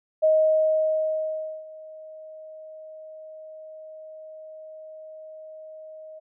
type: tone with ADSR envelope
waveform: sine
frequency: 627 Hz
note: D#5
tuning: 13 cents sharp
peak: -15 dBFS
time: 0.22-6.2 s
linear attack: 20 ms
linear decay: 1400 ms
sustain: -24 dB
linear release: 19 ms
effects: none